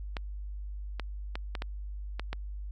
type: clicks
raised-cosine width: 0.3 ms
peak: -19 dBFS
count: 7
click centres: 0.168 / 0.997 / 1.355 / 1.552 / 1.621 / 2.196 / 2.33 s
effects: added 50 Hz sine -36 dBFS peak until 2.71 s